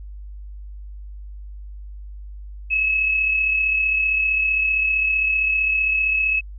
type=tone with amplitude modulation; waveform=sine; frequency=2582 Hz; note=E7; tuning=37 cents flat; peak=-15 dBFS; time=2.7-6.41 s; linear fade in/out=20 ms; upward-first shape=sine; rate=35.4 Hz; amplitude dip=40%; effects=added 50 Hz sine -33 dBFS peak until 6.58 s